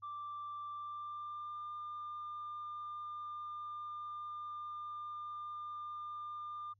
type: tone with pitch glide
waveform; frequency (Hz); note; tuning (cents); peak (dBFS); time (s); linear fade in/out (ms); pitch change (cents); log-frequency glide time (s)
sine; 1174.7 to 1200.8; D6 to D6; 0 to +38; -40; 0.02-6.74; 20; +38; 0.72-1.62
effects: tanh soft clip ceiling -39 dBFS + added 100 Hz sine -70 dBFS peak until 6.79 s